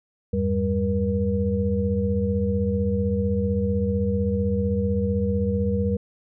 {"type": "tone cluster", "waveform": "sine", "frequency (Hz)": [84, 99.7, 197.2, 477.3], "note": ["E2", "G2", "G3", "A#4"], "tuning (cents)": [33, 30, 11, 41], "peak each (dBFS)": [-26, -28, -24, -26], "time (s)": [0.33, 5.97], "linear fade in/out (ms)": 5, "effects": []}